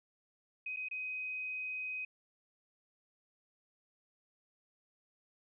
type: tone with dropouts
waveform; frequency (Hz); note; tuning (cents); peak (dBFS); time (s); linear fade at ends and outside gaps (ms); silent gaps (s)
sine; 2515; D#7; +18; -37; 0.66-2.05; 5; 0.763-0.769 / 0.886-0.911
effects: none